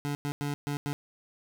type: tone bursts at uneven times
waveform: 25% pulse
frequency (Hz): 144.3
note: D3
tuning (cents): -30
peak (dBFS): -26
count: 5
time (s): 0.05-0.15 / 0.25-0.32 / 0.41-0.54 / 0.67-0.77 / 0.86-0.93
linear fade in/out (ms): 0
effects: none